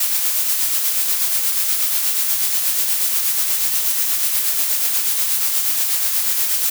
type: noise with tremolo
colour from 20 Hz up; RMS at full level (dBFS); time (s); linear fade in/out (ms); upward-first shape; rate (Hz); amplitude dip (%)
blue; -17; 0-6.7; 5; sine; 8.3; 35
effects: none